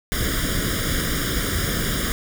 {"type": "noise with comb filter", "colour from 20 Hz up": "pink", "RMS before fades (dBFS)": -23, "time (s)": [0.12, 2.12], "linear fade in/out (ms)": 0, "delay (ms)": 0.58, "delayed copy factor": 0.95, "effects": []}